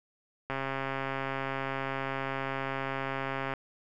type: click train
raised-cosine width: 0.5 ms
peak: -18 dBFS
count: 411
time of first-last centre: 0.5-3.537 s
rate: 135 Hz
effects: none